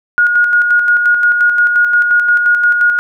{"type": "tone with tremolo", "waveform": "sine", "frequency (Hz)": 1439, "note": "F#6", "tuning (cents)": -49, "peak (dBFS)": -6, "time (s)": [0.18, 2.99], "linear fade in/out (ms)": 0, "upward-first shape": "square", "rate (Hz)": 5.7, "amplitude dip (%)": 40, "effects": []}